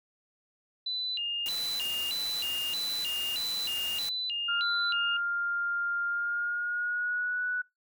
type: tone with vibrato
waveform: sine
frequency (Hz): 3361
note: G#7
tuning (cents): +20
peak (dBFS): -30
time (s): 0.86-5.17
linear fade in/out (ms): 5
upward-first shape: square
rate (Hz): 1.6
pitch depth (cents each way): 300
type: noise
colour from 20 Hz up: white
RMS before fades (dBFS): -40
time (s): 1.46-4.09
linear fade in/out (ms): 0
type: tone with pitch glide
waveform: sine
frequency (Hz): 1400 to 1479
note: F6 to F#6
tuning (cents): +4 to -1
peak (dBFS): -28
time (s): 4.48-7.62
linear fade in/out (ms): 10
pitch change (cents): +95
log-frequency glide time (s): 6.07-7.44
effects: noise-tail reverb RT60 0.2 s tail -24 dB re dry